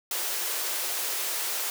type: high-pass noise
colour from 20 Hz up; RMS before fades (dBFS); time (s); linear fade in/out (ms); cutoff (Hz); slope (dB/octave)
white; -30; 0.11-1.7; 2; 330; 96
effects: none

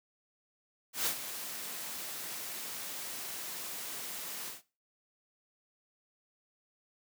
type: noise with ADSR envelope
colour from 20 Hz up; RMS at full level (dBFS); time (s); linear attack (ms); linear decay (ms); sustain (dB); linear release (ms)
white; -30; 0.93-4.62; 130; 84; -11; 150
effects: noise-tail reverb RT60 0.3 s tail -17 dB re dry + high-pass 150 Hz 12 dB/octave

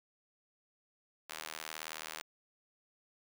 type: tone with high-pass filter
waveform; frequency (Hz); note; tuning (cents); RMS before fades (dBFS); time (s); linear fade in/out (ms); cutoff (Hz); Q
sawtooth; 78.7; D#2; +20; -45; 1.29-2.22; 10; 1200; 0.55
effects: none

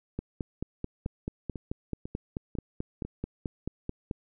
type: two click trains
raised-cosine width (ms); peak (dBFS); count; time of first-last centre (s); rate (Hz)
3; -24 / -19; 5 / 19; 1.06-3.05 / 0.19-4.112; 2.01 / 4.59
effects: none

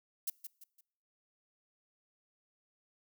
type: noise with echo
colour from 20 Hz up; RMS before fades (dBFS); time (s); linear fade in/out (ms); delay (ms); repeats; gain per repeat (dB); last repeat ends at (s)
violet; -35; 0.27-0.3; 5; 170; 3; -9; 0.81
effects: noise-tail reverb RT60 0.8 s tail -25 dB re dry

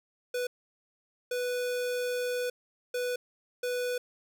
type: tone bursts at uneven times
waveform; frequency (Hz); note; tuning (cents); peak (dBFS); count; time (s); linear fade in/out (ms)
square; 493.9; B4; 0; -30; 4; 0.34-0.47 / 1.31-2.5 / 2.94-3.16 / 3.63-3.98; 5
effects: 10-bit

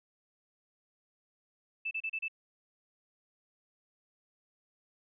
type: tone bursts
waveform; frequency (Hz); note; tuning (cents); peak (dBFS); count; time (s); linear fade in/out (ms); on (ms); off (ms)
sine; 2637; E7; 0; -32; 5; 1.85-2.283; 10; 61; 32
effects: none

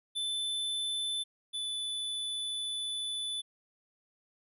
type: tone pair in turn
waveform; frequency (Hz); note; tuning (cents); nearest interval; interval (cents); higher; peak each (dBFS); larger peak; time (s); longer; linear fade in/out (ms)
square; 3520 / 3486; A7 / A7; 0 / -17; unison; 17; first; -32 / -34; first; 0.15-1.24 / 1.53-3.42; second; 20
effects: resampled to 32000 Hz

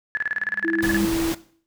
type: tone bursts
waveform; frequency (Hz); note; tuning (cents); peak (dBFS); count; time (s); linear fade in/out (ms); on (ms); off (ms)
sine; 1715; A6; -45; -19; 16; 0.15-0.966; 0; 21; 32
type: tone with exponential growth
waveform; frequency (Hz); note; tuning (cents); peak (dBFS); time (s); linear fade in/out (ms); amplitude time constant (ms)
sine; 202.5; G#3; -43; -21; 0.31-1.05; 0; 160
type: tone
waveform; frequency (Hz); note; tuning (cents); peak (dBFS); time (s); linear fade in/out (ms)
sine; 329.6; E4; 0; -21; 0.64-1.33; 10
type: noise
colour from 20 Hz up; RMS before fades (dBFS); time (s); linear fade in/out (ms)
pink; -29; 0.82-1.35; 10
effects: noise-tail reverb RT60 0.5 s tail -17 dB re dry

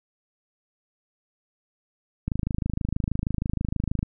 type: click train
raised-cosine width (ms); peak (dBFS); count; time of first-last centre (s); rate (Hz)
5; -13; 47; 2.28-4.029; 26.3
effects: none

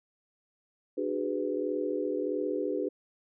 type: chord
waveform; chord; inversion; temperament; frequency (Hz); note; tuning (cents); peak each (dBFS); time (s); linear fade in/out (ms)
sine; G# half-diminished seventh; second; just; 299 / 373.8 / 415.3 / 498.4; D4 / F#4 / G#4 / B4; +31 / +18 / 0 / +16; -34; 0.97-2.89; 10
effects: none

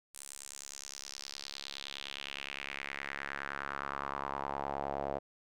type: tone with band-pass filter sweep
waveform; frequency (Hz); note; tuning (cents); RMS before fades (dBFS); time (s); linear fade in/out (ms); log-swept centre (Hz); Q
sawtooth; 69.7; C#2; +10; -41; 0.14-5.19; 10; 9200 to 630; 3
effects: none

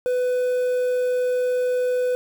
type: tone with quantisation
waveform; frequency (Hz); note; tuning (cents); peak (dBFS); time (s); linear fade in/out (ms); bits
triangle; 499.5; B4; +20; -17; 0.06-2.15; 0; 7
effects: none

